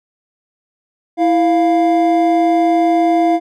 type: tone pair together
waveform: triangle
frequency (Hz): 329.6 / 698.4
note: E4 / F5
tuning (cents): 0 / 0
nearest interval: octave + minor second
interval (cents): 1300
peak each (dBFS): -11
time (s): 1.17-3.4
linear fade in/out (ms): 50
effects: none